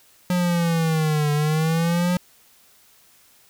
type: linear two-way sweep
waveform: square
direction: down then up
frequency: 180.6 to 146.83 to 180.6 Hz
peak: -19 dBFS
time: 0.3-2.17 s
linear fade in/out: 2 ms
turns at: 1.32 s
effects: white hiss -55 dBFS RMS until 3.49 s